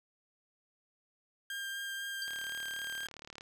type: tone with vibrato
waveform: 30% pulse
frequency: 1598 Hz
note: G6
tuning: 33 cents sharp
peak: -35 dBFS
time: 1.5-3.07 s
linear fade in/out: 2 ms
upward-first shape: sine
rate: 4 Hz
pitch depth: 10 cents each way
type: tone with exponential decay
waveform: sine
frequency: 4699 Hz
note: D8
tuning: in tune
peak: -34 dBFS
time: 2.22-2.34 s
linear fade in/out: 1 ms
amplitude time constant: 24 ms
type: click train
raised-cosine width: 0.2 ms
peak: -30 dBFS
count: 43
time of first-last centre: 2.28-3.409 s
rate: 37.2 Hz
effects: none